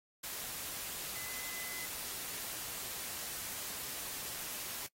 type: tone in noise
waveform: sine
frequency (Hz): 2024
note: B6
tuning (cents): +42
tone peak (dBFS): -48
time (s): 1.15-1.86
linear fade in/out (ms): 10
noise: white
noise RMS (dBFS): -42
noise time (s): 0.23-4.87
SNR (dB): -9
effects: noise-tail reverb RT60 0.1 s tail -22 dB re dry + AAC 48 kbps